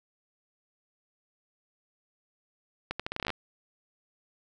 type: accelerating click train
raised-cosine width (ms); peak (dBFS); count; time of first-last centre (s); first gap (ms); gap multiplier
0.3; -16; 12; 2.91-3.303; 86; 0.8
effects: none